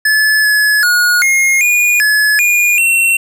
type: tone with pitch steps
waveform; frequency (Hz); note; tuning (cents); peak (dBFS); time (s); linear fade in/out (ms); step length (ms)
square; 1724 / 1703 / 1446 / 2143 / 2441 / 1706 / 2432 / 2717; A6 / G#6 / F#6 / C7 / D#7 / G#6 / D#7 / F7; -36 / +43 / -40 / +41 / -34 / +46 / -40 / -48; -9; 0.05-3.17; 5; 390
effects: none